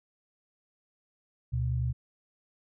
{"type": "tone pair together", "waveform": "sine", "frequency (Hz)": [73.1, 122.94], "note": ["D2", "B2"], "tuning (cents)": [-7, -7], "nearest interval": "major sixth", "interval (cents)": 900, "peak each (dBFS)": [-31, -28], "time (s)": [1.52, 1.93], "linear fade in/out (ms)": 20, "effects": []}